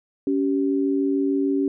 sine tone pair together, 279.9 / 386.5 Hz, C#4 / G4, +17 / -24 cents, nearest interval tritone, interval 559 cents, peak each -20 / -24 dBFS, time 0.27-1.68 s, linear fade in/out 2 ms, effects none

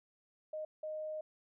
sine tone bursts at uneven times, 619 Hz, D#5, 9 cents flat, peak -38 dBFS, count 2, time 0.53-0.65 / 0.83-1.21 s, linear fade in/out 5 ms, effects none

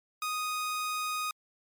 sawtooth tone, 1244.5 Hz, D#6, in tune, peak -27 dBFS, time 0.22-1.31 s, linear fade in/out 2 ms, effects MP3 96 kbps

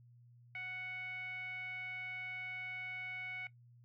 10% pulse tone with low-pass filter, 740 Hz, F#5, in tune, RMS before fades -44 dBFS, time 0.55-3.47 s, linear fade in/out 2 ms, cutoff 2100 Hz, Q 8.9, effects noise-tail reverb RT60 0.1 s tail -17 dB re dry + added 120 Hz sine -59 dBFS peak until 3.84 s

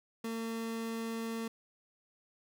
30% pulse tone, 227 Hz, A#3, 46 cents flat, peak -33 dBFS, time 0.24-1.48 s, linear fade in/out 5 ms, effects none

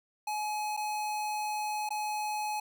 square tone with dropouts, 846 Hz, G#5, 32 cents sharp, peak -32 dBFS, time 0.27-2.6 s, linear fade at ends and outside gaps 5 ms, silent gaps 0.767-0.773 / 1.891-1.905 s, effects none

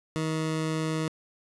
20% pulse tone, 158.3 Hz, D#3, 30 cents sharp, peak -22 dBFS, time 0.16-1.08 s, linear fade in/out 0 ms, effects resampled to 24000 Hz + 10-bit

